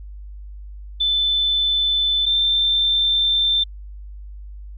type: tone pair in turn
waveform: sine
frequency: 3520 / 3565 Hz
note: A7 / A7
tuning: 0 / +22 cents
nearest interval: unison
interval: 22 cents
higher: second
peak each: -16 / -15 dBFS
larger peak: second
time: 1-2.26 / 2.26-3.64 s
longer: second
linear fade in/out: 10 ms
effects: added 50 Hz sine -33 dBFS peak until 4.77 s